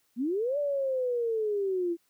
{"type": "linear two-way sweep", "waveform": "sine", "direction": "up then down", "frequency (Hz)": [220, 587.3, 332.8], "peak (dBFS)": -26, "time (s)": [0.16, 1.97], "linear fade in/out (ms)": 50, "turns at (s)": 0.58, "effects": ["white hiss -71 dBFS RMS until 2.09 s"]}